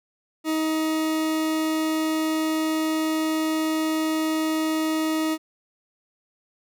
40% pulse tone, 315.5 Hz, D#4, 24 cents sharp, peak -21 dBFS, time 0.44-5.38 s, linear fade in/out 50 ms, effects none

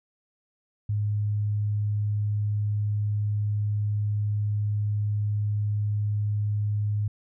sine tone, 104.3 Hz, G#2, 8 cents sharp, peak -23 dBFS, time 0.89-7.08 s, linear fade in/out 5 ms, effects none

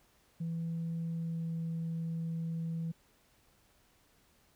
sine tone with pitch glide, 165.8 to 164.65 Hz, E3 to E3, +10 to -2 cents, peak -32 dBFS, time 0.4-2.92 s, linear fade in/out 10 ms, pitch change -12 cents, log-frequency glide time 1.11-1.53 s, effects tanh soft clip ceiling -31 dBFS + pink hiss -68 dBFS RMS until 4.55 s

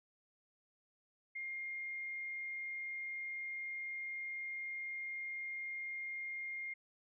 sine tone, 2122 Hz, C7, 24 cents sharp, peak -40 dBFS, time 1.35-6.74 s, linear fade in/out 10 ms, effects none

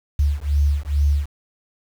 sine beating tone pair, 71 / 73.3 Hz, C#2 / D2, +42 / -3 cents, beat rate 2.3 Hz, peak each -19 dBFS, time 0.19-1.26 s, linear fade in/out 5 ms, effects 7-bit

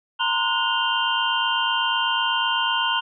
sine tone cluster, 925 / 1033 / 1451 / 2806 / 3124 Hz, A#5 / C6 / F#6 / F7 / G7, -14 / -22 / -34 / +8 / -7 cents, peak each -26 dBFS, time 0.19-3.01 s, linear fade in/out 20 ms, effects none

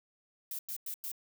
violet noise bursts, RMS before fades -39 dBFS, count 4, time 0.51-1.117 s, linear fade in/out 2 ms, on 79 ms, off 97 ms, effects none

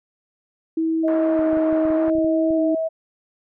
sine tone with vibrato, 320.1 Hz, D#4, 49 cents sharp, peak -18 dBFS, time 0.77-2.75 s, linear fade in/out 5 ms, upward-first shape square, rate 0.83 Hz, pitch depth 18 cents each way
sine tone with pitch glide, 634 to 645.8 Hz, D#5 to E5, +32 to -36 cents, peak -20 dBFS, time 1.03-2.89 s, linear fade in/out 20 ms, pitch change +32 cents, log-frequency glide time 2.27-2.69 s
white band-pass noise, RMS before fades -35 dBFS, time 1.08-2.1 s, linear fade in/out 0 ms, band 270 to 1400 Hz, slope 24 dB/octave
clicks, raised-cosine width 5 ms, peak -28 dBFS, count 11, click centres 1.393 / 1.531 / 1.571 / 1.728 / 1.853 / 1.904 / 2.082 / 2.153 / 2.184 / 2.246 / 2.506 s
effects none

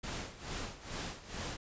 pink noise with tremolo, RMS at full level -39 dBFS, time 0.03-1.57 s, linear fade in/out 10 ms, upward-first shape sine, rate 2.3 Hz, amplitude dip 80%, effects resampled to 16000 Hz

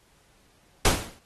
pink noise with exponential decay, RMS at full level -17 dBFS, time 0.85-1.19 s, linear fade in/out 2 ms, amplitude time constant 72 ms, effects pink hiss -62 dBFS RMS until 1.25 s + AAC 32 kbps

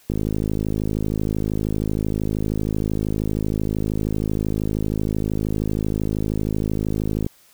click train, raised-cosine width 3 ms, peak -10 dBFS, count 380, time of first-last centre 0.1-7.264 s, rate 52.9 Hz, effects white hiss -54 dBFS RMS until 7.53 s

